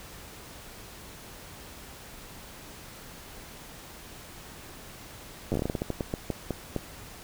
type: slowing click train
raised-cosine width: 2 ms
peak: -15 dBFS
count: 17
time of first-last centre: 5.52-6.763 s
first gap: 9 ms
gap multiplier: 1.25
effects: pink hiss -46 dBFS RMS until 7.23 s